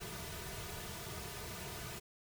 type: noise with comb filter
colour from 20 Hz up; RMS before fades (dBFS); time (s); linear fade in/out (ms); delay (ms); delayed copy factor
pink; -45; 0-2; 20; 3.7; -0.8
effects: none